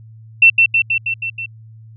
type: tone with echo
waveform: sine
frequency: 2694 Hz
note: E7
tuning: 37 cents sharp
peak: -4 dBFS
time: 0.42-0.5 s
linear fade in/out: 5 ms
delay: 160 ms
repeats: 6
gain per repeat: -3 dB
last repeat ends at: 1.46 s
effects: added 111 Hz sine -37 dBFS peak until 1.96 s